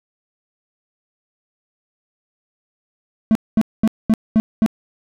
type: tone bursts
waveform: triangle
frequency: 220 Hz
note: A3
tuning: in tune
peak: -8 dBFS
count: 6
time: 3.31-4.662 s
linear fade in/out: 0 ms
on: 42 ms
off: 220 ms
effects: none